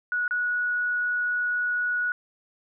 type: tone with dropouts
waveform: sine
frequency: 1463 Hz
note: F#6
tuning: 20 cents flat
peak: -23 dBFS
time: 0.12-2.12 s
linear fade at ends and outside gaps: 1 ms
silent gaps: 0.279-0.309 s
effects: none